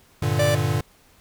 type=chord; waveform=square; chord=G minor; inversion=none; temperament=equal; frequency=98 / 116.54 / 146.83 Hz; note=G2 / Bb2 / D3; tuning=0 / 0 / 0 cents; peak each=-26 / -25 / -25 dBFS; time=0.22-0.81 s; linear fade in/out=5 ms
type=tone; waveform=45% pulse; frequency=587.3 Hz; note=D5; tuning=in tune; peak=-19 dBFS; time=0.39-0.55 s; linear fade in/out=5 ms
effects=pink hiss -56 dBFS RMS until 1.2 s